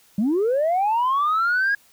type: linear sweep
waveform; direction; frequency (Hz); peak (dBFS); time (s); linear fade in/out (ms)
sine; up; 188.4 to 1662; -16; 0.18-1.75; 5
effects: tanh soft clip ceiling -15 dBFS + white hiss -56 dBFS RMS until 1.92 s